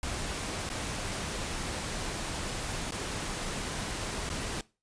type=noise with dropouts; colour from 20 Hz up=pink; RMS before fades=-35 dBFS; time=0.03-4.61 s; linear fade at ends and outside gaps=1 ms; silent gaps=0.691-0.7 / 2.909-2.921 / 4.292-4.3 s; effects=noise-tail reverb RT60 0.3 s tail -21 dB re dry + resampled to 22050 Hz